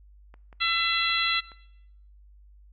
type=clicks; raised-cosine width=0.5 ms; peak=-35 dBFS; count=5; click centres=0.341 / 0.528 / 0.803 / 1.098 / 1.518 s
type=harmonic tone; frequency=672 Hz; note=E5; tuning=33 cents sharp; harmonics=2 / 3 / 4 / 5 / 6; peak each=-29 / -29 / -29 / -29 / -29 dBFS; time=0.6-1.41 s; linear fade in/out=20 ms
effects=noise-tail reverb RT60 0.8 s tail -20 dB re dry + added 50 Hz sine -50 dBFS peak until 2.72 s